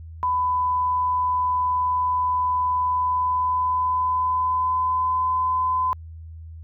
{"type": "tone with pitch glide", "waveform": "sine", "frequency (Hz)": [1000, 1016.3], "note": ["B5", "B5"], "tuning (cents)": [21, 49], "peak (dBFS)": -19, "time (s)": [0.23, 5.93], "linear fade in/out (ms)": 0, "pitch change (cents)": 28, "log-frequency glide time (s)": [2.9, 5.28], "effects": ["added 81 Hz sine -36 dBFS peak until 6.63 s"]}